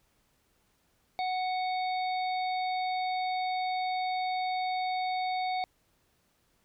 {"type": "harmonic tone", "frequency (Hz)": 740, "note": "F#5", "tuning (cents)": 0, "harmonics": [1, 3, 5, 6], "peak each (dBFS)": [-29, -39, -43, -45], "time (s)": [1.19, 5.64], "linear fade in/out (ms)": 0, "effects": ["pink hiss -71 dBFS RMS until 6.64 s"]}